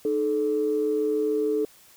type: tone pair together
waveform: sine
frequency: 306.2 / 433 Hz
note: D#4 / A4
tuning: -28 / -28 cents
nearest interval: tritone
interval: 600 cents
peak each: -27 / -22 dBFS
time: 0.05-1.65 s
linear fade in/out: 2 ms
effects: tanh soft clip ceiling -14 dBFS + white hiss -54 dBFS RMS until 1.96 s